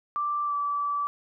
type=tone with pitch glide; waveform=sine; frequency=1174.7 to 1155.9 Hz; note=D6 to D6; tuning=0 to -28 cents; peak=-25 dBFS; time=0.16-1.07 s; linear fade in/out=0 ms; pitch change=-28 cents; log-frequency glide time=0.45-0.54 s; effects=none